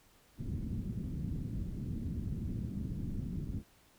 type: low-pass noise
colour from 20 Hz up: white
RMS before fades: -38 dBFS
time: 0.37-3.64 s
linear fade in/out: 50 ms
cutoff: 220 Hz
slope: 24 dB/octave
effects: pink hiss -65 dBFS RMS until 3.98 s